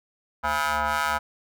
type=ring-modulated tone; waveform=20% pulse; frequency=150.5 Hz; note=D3; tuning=43 cents sharp; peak=-15 dBFS; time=0.43-1.19 s; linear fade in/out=20 ms; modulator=1130 Hz; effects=none